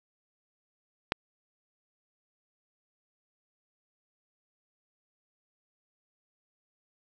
click, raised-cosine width 0.3 ms, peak -9 dBFS, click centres 1.121 s, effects none

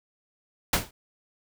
pink noise with exponential decay, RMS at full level -17 dBFS, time 0.73-0.91 s, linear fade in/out 5 ms, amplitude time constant 38 ms, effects none

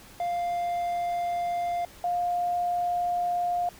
triangle / sine tone pair in turn, 698.5 / 705.8 Hz, F5 / F5, 0 / +18 cents, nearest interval unison, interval 18 cents, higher second, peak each -24 dBFS, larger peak neither, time 0.2-1.85 / 2.04-3.69 s, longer neither, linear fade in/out 2 ms, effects pink hiss -50 dBFS RMS until 3.79 s

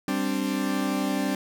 40% pulse chord, G suspended fourth, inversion none, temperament equal, 196 / 261.6 / 293.7 Hz, G3 / C4 / D4, 0 / 0 / 0 cents, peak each -28 dBFS, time 0.08-1.35 s, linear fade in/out 2 ms, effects none

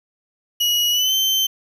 35% pulse tone with pitch glide, 2909 to 3100 Hz, F#7 to G7, -30 to -20 cents, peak -14 dBFS, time 0.6-1.47 s, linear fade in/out 10 ms, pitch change +110 cents, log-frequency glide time 0.91-1.14 s, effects 8-bit

